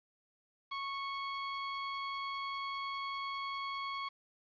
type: tone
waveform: sawtooth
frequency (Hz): 1103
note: C#6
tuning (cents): -9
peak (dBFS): -33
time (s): 0.71-4.09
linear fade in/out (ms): 10
effects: resampled to 11025 Hz + 10-bit